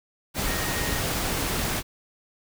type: tone in noise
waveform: sine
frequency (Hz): 1864.7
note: A#6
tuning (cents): 0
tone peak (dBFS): -35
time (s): 0.44-1.03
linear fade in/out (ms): 50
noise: pink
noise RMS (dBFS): -27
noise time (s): 0.34-1.83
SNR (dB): -11
effects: none